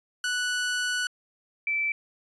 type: tone pair in turn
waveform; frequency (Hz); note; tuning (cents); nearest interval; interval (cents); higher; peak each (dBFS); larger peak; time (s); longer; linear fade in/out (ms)
sawtooth / sine; 1480 / 2324; F#6 / D7; 0 / -19; minor sixth; 781; second; -22 / -24; first; 0.24-1.07 / 1.67-1.92; first; 2
effects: resampled to 22050 Hz